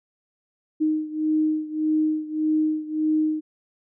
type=beating tone pair; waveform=sine; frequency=309.5 / 311.2 Hz; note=D#4 / D#4; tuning=-9 / 0 cents; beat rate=1.7 Hz; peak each=-22 / -25 dBFS; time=0.8-3.41 s; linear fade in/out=20 ms; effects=none